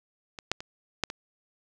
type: clicks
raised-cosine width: 0.2 ms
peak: -22 / -8 / -21 / -8 / -18 dBFS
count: 5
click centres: 0.388 / 0.516 / 0.605 / 1.037 / 1.101 s
effects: none